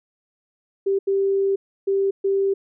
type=tone bursts at uneven times; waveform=sine; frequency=392 Hz; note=G4; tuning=in tune; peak=-17 dBFS; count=4; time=0.86-0.99 / 1.07-1.56 / 1.87-2.11 / 2.24-2.54 s; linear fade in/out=10 ms; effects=none